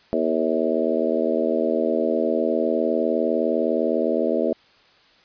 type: harmonic tone with a mistuned harmonic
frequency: 79.7 Hz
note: D#2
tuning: 42 cents sharp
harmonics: 3 / 4 / 5 / 6 / 7 / 8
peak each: -26 / -26 / -26 / -26 / -26 / -26 dBFS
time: 0.13-4.53 s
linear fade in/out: 0 ms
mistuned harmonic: 8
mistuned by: +22 cents
effects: white hiss -55 dBFS RMS until 5.24 s + resampled to 11025 Hz